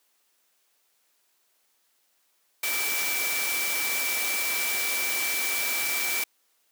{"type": "tone in noise", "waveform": "sine", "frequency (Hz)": 2323, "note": "D7", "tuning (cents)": -20, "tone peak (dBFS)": -29, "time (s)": [2.63, 6.24], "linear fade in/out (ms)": 5, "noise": "white", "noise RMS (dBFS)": -29, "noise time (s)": [2.63, 6.24], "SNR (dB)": -3, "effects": ["white hiss -69 dBFS RMS until 6.71 s", "high-pass 300 Hz 12 dB/octave"]}